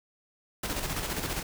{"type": "noise with tremolo", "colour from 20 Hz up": "pink", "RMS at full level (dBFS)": -31, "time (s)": [0.63, 1.43], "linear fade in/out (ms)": 5, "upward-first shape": "square", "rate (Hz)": 15, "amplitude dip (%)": 45, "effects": []}